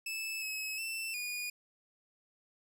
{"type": "tone with pitch steps", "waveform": "sawtooth", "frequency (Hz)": [2622, 2569, 2669, 2450], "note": ["E7", "E7", "E7", "D#7"], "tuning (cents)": [-10, -45, 21, -27], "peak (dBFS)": -33, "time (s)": [0.06, 1.5], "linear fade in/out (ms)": 5, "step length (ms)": 360, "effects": []}